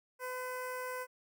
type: tone with notch filter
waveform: 15% pulse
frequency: 506 Hz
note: B4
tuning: 42 cents sharp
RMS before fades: -40 dBFS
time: 0.19-1.07 s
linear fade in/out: 50 ms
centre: 4000 Hz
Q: 0.77
effects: none